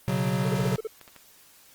square chord, B suspended second, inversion none, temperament equal, 123.47 / 138.59 / 185 Hz, B2 / C#3 / F#3, 0 / 0 / 0 cents, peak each -30 / -29 / -28 dBFS, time 0.08-0.76 s, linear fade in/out 0 ms
triangle tone bursts, 440 Hz, A4, in tune, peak -26 dBFS, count 7, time 0.45-0.873 s, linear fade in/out 5 ms, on 27 ms, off 39 ms
clicks, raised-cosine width 0.3 ms, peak -30 dBFS, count 3, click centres 1.013 / 1.078 / 1.163 s
effects white hiss -55 dBFS RMS until 1.74 s + Opus 24 kbps

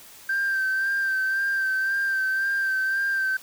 sine tone with vibrato, 1568 Hz, G6, in tune, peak -20 dBFS, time 0.29-3.37 s, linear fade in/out 5 ms, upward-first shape sine, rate 1.9 Hz, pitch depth 29 cents each way, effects tanh soft clip ceiling -19 dBFS + white hiss -47 dBFS RMS until 3.42 s

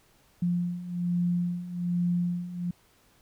sine beating tone pair, 174.61 / 175.81 Hz, F3 / F3, 0 / +12 cents, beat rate 1.2 Hz, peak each -31 / -27 dBFS, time 0.42-2.71 s, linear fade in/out 5 ms, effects pink hiss -63 dBFS RMS until 3.21 s

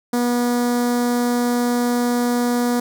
sawtooth tone with notch filter, 242.2 Hz, B3, 34 cents flat, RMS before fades -19 dBFS, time 0.13-2.8 s, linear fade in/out 5 ms, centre 2700 Hz, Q 0.88, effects none

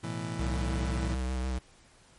30% pulse chord, A suspended second, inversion none, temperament just, 110 / 123.75 / 165 Hz, A2 / B2 / E3, 0 / +4 / +2 cents, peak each -35 / -37 / -34 dBFS, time 0.03-1.15 s, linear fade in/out 10 ms
square tone with vibrato, 64 Hz, C2, 38 cents flat, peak -30 dBFS, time 0.39-1.59 s, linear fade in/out 10 ms, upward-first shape square, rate 6.7 Hz, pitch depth 23 cents each way
effects pink hiss -59 dBFS RMS until 2.18 s + MP3 48 kbps

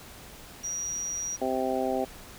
sine tone, 5760 Hz, F#8, 47 cents flat, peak -30 dBFS, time 0.63-1.37 s, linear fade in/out 20 ms
harmonic tone, 130.3 Hz, C3, 7 cents flat, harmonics 2 / 3 / 4 / 5 / 6, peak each -32 / -32 / -32 / -32 / -32 dBFS, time 1.41-2.05 s, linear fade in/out 10 ms
effects pink hiss -47 dBFS RMS until 2.38 s

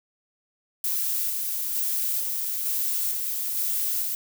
violet noise with tremolo, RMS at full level -26 dBFS, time 0.84-4.15 s, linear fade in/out 2 ms, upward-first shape square, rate 1.1 Hz, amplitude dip 25%, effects none

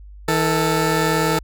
15% pulse tone pair together, 160.85 / 442 Hz, E3 / A4, -42 / +8 cents, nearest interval octave + perfect fourth, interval 1750 cents, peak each -13 dBFS, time 0.28-1.39 s, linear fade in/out 5 ms, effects added 50 Hz sine -37 dBFS peak until 1.43 s

